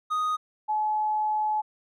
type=tone pair in turn; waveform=triangle / sine; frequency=1244.5 / 854.7 Hz; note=D#6 / G#5; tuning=0 / +49 cents; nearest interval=perfect fifth; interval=651 cents; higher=first; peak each=-22 / -23 dBFS; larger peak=first; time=0.1-0.37 / 0.68-1.62 s; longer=second; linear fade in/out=20 ms; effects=none